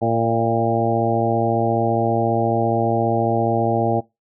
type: harmonic tone with a mistuned harmonic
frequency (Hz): 114.7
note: A#2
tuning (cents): -28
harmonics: 1 / 2 / 3 / 4 / 5 / 6 / 7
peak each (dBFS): -24 / -24 / -24 / -24 / -24 / -24 / -24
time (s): 0.01-4.01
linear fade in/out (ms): 20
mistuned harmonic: 5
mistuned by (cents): +32
effects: noise-tail reverb RT60 0.2 s tail -20 dB re dry